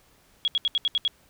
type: tone bursts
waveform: sine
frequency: 3322 Hz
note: G#7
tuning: in tune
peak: -20 dBFS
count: 7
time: 0.45-1.078 s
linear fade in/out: 0 ms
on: 28 ms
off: 72 ms
effects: pink hiss -60 dBFS RMS until 1.29 s